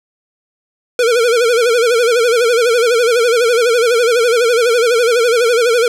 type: tone with vibrato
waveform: square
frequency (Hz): 472.3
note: A#4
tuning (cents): +23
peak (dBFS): -10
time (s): 0.99-5.88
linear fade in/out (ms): 2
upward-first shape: sine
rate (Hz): 12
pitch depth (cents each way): 100
effects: low-pass 10000 Hz 12 dB/octave + 8-bit